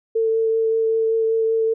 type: tone with vibrato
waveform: sine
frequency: 447.9 Hz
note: A4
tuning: 31 cents sharp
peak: -16 dBFS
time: 0.15-1.74 s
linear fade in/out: 10 ms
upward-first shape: triangle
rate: 5.2 Hz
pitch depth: 13 cents each way
effects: none